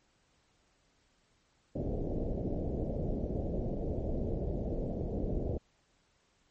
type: low-pass noise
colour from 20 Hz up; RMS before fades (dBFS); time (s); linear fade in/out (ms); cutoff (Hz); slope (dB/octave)
pink; -34; 1.75-5.58; 10; 640; 48
effects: pink hiss -71 dBFS RMS until 6.5 s + MP3 32 kbps